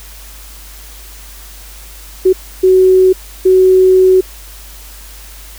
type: tone bursts at uneven times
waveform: sine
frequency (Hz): 373.7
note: F#4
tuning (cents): +17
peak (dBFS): -4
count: 3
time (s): 2.25-2.33 / 2.63-3.13 / 3.45-4.21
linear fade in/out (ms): 10
effects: added 50 Hz sine -33 dBFS peak until 5.58 s + white hiss -36 dBFS RMS until 5.58 s